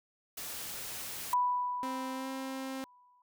white noise, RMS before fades -41 dBFS, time 0.37-1.34 s, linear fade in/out 5 ms
sine tone with exponential decay, 987.8 Hz, B5, in tune, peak -24 dBFS, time 1.33-3.22 s, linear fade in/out 2 ms, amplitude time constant 410 ms
sawtooth tone with pitch glide, 261.6 to 265.4 Hz, C4 to C4, 0 to +25 cents, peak -33 dBFS, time 1.83-2.84 s, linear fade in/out 0 ms, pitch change +25 cents, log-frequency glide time 2.14-2.28 s
effects none

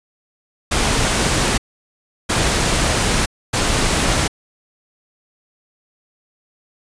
pink noise bursts at uneven times, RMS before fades -17 dBFS, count 3, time 0.71-1.58 / 2.29-3.26 / 3.53-4.28 s, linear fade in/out 10 ms, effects resampled to 22050 Hz

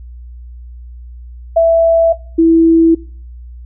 sine tone pair in turn, 662 / 328.8 Hz, E5 / E4, +7 / -4 cents, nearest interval octave, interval 1211 cents, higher first, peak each -5 dBFS, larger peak neither, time 1.56-2.13 / 2.38-2.95 s, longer neither, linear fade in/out 10 ms, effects noise-tail reverb RT60 0.4 s tail -20 dB re dry + added 60 Hz sine -29 dBFS peak until 3.65 s

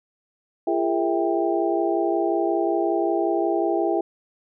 sine tone cluster, 340.2 / 405.6 / 457.1 / 656 / 792 Hz, F4 / G#4 / A#4 / E5 / G5, -45 / -41 / -34 / -9 / +18 cents, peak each -23 / -26 / -31 / -26 / -27 dBFS, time 0.67-4.01 s, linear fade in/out 5 ms, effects none

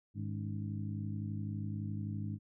harmonic tone with a mistuned harmonic, 51.8 Hz, G#1, 4 cents flat, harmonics 2 / 3 / 4 / 5 / 6, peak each -38 / -44 / -42 / -49 / -50 dBFS, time 0.14-2.39 s, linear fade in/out 50 ms, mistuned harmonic 5, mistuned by +120 cents, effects none

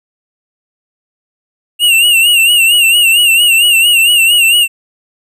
square tone with vibrato, 2794 Hz, F7, in tune, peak -6 dBFS, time 1.79-4.68 s, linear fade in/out 50 ms, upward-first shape sine, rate 4.4 Hz, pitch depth 81 cents each way, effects none

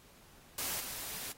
white noise with level steps, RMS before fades -37 / -42 dBFS, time 0.58-1.32 s, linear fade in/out 2 ms, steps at 0.8 s, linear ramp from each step 2 ms, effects pink hiss -60 dBFS RMS until 1.37 s + AAC 48 kbps

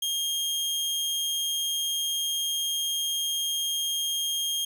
sawtooth tone, 3228 Hz, G#7, 50 cents flat, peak -23 dBFS, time 0.02-4.65 s, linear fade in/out 5 ms, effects none

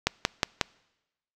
click train, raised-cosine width 0.2 ms, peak -4 dBFS, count 4, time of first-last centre 0.07-0.612 s, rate 5.53 Hz, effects noise-tail reverb RT60 1.0 s tail -25 dB re dry

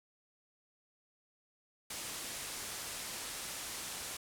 white low-pass noise, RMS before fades -43 dBFS, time 1.9-4.17 s, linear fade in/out 5 ms, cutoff 11000 Hz, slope 24 dB/octave, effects none

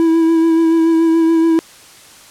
triangle tone with vibrato, 327.8 Hz, E4, 10 cents flat, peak -7 dBFS, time 0-1.59 s, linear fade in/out 0 ms, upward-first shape sine, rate 7 Hz, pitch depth 21 cents each way, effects white hiss -41 dBFS RMS until 2.3 s + low-pass 10000 Hz 12 dB/octave

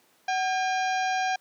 harmonic tone with a mistuned harmonic, 806 Hz, G5, 48 cents sharp, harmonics 1 / 2 / 3 / 4 / 5 / 6 / 7 / 8, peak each -25 / -31 / -35 / -41 / -43 / -44 / -41 / -47 dBFS, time 0.28-1.36 s, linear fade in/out 5 ms, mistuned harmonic 1, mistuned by -120 cents, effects pink hiss -62 dBFS RMS until 1.4 s + high-pass 300 Hz 12 dB/octave

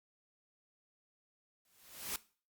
white noise with exponential growth, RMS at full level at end -36 dBFS, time 1.65-2.16 s, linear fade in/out 2 ms, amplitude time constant 110 ms, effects noise-tail reverb RT60 0.4 s tail -19 dB re dry + Opus 48 kbps

